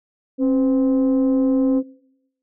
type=tone pair together; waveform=sine; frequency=267.8 / 509.9 Hz; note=C4 / C5; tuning=+40 / -45 cents; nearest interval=major seventh; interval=1115 cents; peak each=-14 / -22 dBFS; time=0.38-1.83 s; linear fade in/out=50 ms; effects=noise-tail reverb RT60 0.8 s tail -22 dB re dry + tanh soft clip ceiling -11 dBFS